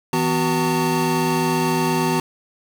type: tone cluster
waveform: square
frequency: 161.5 / 249.9 / 374.9 / 906 Hz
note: E3 / B3 / F#4 / A#5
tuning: -35 / +21 / +23 / -50 cents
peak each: -24 dBFS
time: 0.13-2.2 s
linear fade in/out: 2 ms
effects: 8-bit